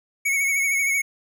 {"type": "tone with vibrato", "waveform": "square", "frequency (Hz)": 2217, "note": "C#7", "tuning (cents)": 0, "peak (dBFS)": -20, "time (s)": [0.25, 1.02], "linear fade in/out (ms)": 10, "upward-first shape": "sine", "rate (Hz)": 13, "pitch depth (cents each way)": 37, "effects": []}